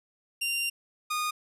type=tone pair in turn; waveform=sawtooth; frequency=2775 / 1228.3 Hz; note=F7 / D#6; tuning=-12 / -23 cents; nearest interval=octave + major second; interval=1411 cents; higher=first; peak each=-24 dBFS; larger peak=neither; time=0.41-0.7 / 1.1-1.31 s; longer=first; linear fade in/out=10 ms; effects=resampled to 32000 Hz